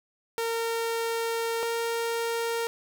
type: tone pair in turn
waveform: sawtooth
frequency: 459 / 462.7 Hz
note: A#4 / A#4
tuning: -27 / -13 cents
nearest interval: unison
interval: 14 cents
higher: second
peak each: -23 dBFS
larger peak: neither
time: 0.38-1.63 / 1.63-2.67 s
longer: first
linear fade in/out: 0 ms
effects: none